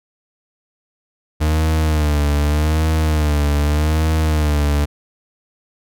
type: tone with vibrato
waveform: 40% pulse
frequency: 75.9 Hz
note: D#2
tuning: 42 cents flat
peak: -13 dBFS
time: 1.4-4.86 s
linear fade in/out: 20 ms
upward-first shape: sine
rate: 0.83 Hz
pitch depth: 72 cents each way
effects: none